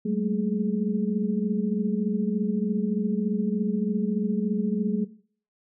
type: tone cluster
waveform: sine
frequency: 190.8 / 214.1 / 228.4 / 420.4 Hz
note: G3 / A3 / A#3 / G#4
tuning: -47 / -47 / -35 / +21 cents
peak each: -28 / -25 / -33 / -32 dBFS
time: 0.05-5.05 s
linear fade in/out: 10 ms
effects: noise-tail reverb RT60 0.5 s tail -18 dB re dry